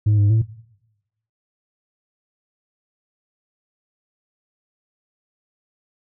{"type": "tone with pitch steps", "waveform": "sine", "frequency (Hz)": [105.6, 102.2, 110.7], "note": ["G#2", "G#2", "A2"], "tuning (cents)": [29, -27, 11], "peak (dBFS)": -10, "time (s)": [0.06, 0.42], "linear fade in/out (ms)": 10, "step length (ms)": 120, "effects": ["noise-tail reverb RT60 0.9 s tail -20 dB re dry", "tanh soft clip ceiling -12 dBFS"]}